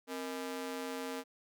sawtooth ring-modulated tone, 365.8 Hz, F#4, 20 cents flat, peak -31 dBFS, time 0.07-1.24 s, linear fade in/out 50 ms, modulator 101 Hz, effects none

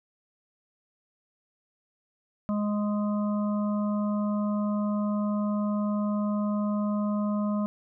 harmonic tone, 207.7 Hz, G#3, in tune, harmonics 1 / 3 / 5 / 6, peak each -25 / -35 / -39 / -41 dBFS, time 2.49-7.66 s, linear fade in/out 0 ms, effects none

